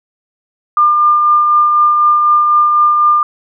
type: tone with tremolo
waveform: sine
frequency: 1200 Hz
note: D6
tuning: 37 cents sharp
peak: -5 dBFS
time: 0.77-3.23 s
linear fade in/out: 2 ms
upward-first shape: triangle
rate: 4 Hz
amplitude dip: 35%
effects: none